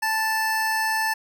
square tone pair together, 880 / 1757 Hz, A5 / A6, 0 / -3 cents, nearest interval octave, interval 1197 cents, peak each -25 dBFS, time 0.02-1.14 s, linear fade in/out 10 ms, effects none

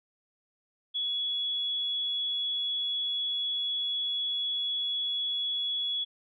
sine tone, 3376 Hz, G#7, 28 cents sharp, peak -28 dBFS, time 0.94-6.05 s, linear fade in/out 20 ms, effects none

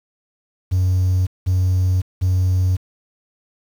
triangle tone bursts, 92.2 Hz, F#2, 6 cents flat, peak -11 dBFS, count 3, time 0.71-2.77 s, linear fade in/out 20 ms, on 560 ms, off 190 ms, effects tanh soft clip ceiling -9 dBFS + 7-bit

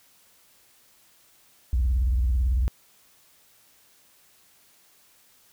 sine tone with vibrato, 62 Hz, B1, 7 cents sharp, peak -18 dBFS, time 1.73-2.68 s, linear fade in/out 0 ms, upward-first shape sine, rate 18 Hz, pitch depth 250 cents each way, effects tanh soft clip ceiling -17 dBFS + white hiss -59 dBFS RMS until 5.52 s

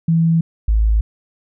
sine tone pair in turn, 164.7 / 54.02 Hz, E3 / A1, -1 / -31 cents, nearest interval octave + perfect fifth, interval 1930 cents, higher first, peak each -11 dBFS, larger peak neither, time 0.08-0.41 / 0.68-1.01 s, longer neither, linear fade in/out 5 ms, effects none

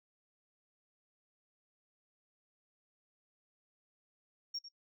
sine tone with echo, 5550 Hz, F8, 12 cents flat, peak -35 dBFS, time 4.54-4.59 s, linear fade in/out 10 ms, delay 99 ms, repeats 1, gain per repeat -12 dB, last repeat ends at 4.689 s, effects noise-tail reverb RT60 0.1 s tail -26 dB re dry + tanh soft clip ceiling -32 dBFS

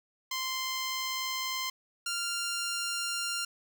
10% pulse tone pair in turn, 1043 / 1392.2 Hz, C6 / F6, -6 / -6 cents, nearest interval perfect fourth, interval 500 cents, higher second, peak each -23 dBFS, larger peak neither, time 0.31-1.7 / 2.06-3.45 s, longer neither, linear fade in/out 5 ms, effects none

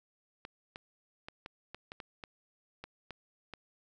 clicks, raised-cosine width 0.3 ms, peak -27 dBFS, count 11, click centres 0.451 / 0.759 / 1.285 / 1.461 / 1.746 / 1.919 / 2.002 / 2.238 / 2.84 / 3.107 / 3.537 s, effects none

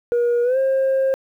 sine tone with pitch glide, 478 to 533.4 Hz, A#4 to C5, +43 to +33 cents, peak -13 dBFS, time 0.12-1.14 s, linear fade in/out 0 ms, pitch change +190 cents, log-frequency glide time 0.43-0.58 s, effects tanh soft clip ceiling -14 dBFS + 9-bit

